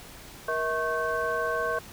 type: tone cluster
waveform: sine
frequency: 473.4 / 643 / 1094 / 1541 Hz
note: A#4 / E5 / C#6 / G6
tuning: +27 / -43 / -23 / -30 cents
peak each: -31 dBFS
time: 0.48-1.79 s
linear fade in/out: 5 ms
effects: pink hiss -46 dBFS RMS until 1.92 s